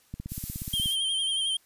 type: click train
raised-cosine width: 5 ms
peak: -23 dBFS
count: 13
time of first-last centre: 0.14-0.859 s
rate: 16.7 Hz
type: noise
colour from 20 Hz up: violet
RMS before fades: -35 dBFS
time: 0.28-0.97 s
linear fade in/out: 50 ms
type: tone with vibrato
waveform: square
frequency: 3163 Hz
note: G7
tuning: 15 cents sharp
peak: -26 dBFS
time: 0.73-1.57 s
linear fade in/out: 5 ms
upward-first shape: sine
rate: 11 Hz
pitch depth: 44 cents each way
effects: white hiss -63 dBFS RMS until 1.65 s + resampled to 32000 Hz